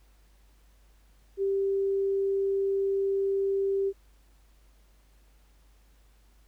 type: tone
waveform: sine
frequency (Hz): 392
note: G4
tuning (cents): 0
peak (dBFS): -24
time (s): 1.37-3.93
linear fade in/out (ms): 50
effects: added 50 Hz sine -57 dBFS peak until 6.47 s + pink hiss -67 dBFS RMS until 6.47 s